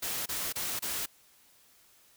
white noise bursts, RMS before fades -34 dBFS, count 4, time 0.02-1.061 s, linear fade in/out 10 ms, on 240 ms, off 27 ms, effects white hiss -62 dBFS RMS until 2.16 s

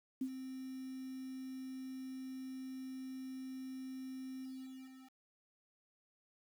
sine tone with ADSR envelope, 261.6 Hz, C4, in tune, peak -33 dBFS, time 0.21-5.19 s, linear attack 6 ms, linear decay 71 ms, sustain -10 dB, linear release 760 ms, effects 10-bit

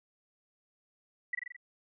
sine tone with echo, 1962 Hz, B6, 12 cents flat, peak -29 dBFS, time 1.33-1.35 s, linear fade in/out 5 ms, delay 43 ms, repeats 5, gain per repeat -3 dB, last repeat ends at 1.565 s, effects none

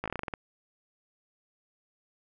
slowing click train, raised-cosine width 0.5 ms, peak -18 dBFS, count 10, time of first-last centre 0.04-0.338 s, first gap 17 ms, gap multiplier 1.16, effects none

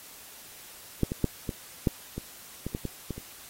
clicks, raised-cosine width 3 ms, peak -10 / -17 / -10 / -17 / -9 / -20 / -19 / -17 / -18 / -19 / -25 dBFS, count 11, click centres 1.033 / 1.119 / 1.243 / 1.492 / 1.872 / 2.18 / 2.666 / 2.749 / 2.853 / 3.107 / 3.18 s, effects white hiss -48 dBFS RMS until 3.49 s + AAC 48 kbps

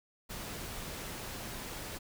pink noise, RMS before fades -42 dBFS, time 0.29-1.99 s, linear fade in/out 20 ms, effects none

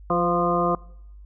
harmonic tone with a mistuned harmonic, 174.61 Hz, F3, in tune, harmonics 1 / 2 / 3 / 4 / 6 / 7, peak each -26 / -26 / -26 / -26 / -26 / -26 dBFS, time 0.1-0.75 s, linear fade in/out 2 ms, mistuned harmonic 3, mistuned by -29 cents, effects noise-tail reverb RT60 0.8 s tail -24 dB re dry + added 50 Hz sine -41 dBFS peak until 1.25 s

